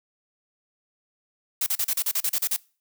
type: noise bursts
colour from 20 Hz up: blue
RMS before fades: -24 dBFS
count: 11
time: 1.61-2.564 s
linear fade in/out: 5 ms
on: 54 ms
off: 36 ms
effects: noise-tail reverb RT60 0.4 s tail -24 dB re dry